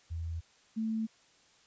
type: tone pair in turn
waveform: sine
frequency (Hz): 82.7 / 221.5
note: E2 / A3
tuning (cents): +6 / +12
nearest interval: octave + perfect fourth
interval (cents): 1706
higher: second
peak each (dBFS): -34 / -30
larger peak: second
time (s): 0.1-0.41 / 0.76-1.07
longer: neither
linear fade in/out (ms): 20
effects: white hiss -64 dBFS RMS until 1.66 s + resampled to 16000 Hz